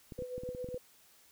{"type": "clicks", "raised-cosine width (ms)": 3, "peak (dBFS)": -31, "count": 10, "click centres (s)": [0.122, 0.19, 0.222, 0.38, 0.435, 0.49, 0.549, 0.644, 0.688, 0.744]}
{"type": "tone with tremolo", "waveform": "sine", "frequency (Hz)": 500, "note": "B4", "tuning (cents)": 21, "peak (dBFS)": -36, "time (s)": [0.18, 0.78], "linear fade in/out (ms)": 5, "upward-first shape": "sine", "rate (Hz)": 7.4, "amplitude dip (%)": 60}
{"effects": ["white hiss -63 dBFS RMS until 1.31 s"]}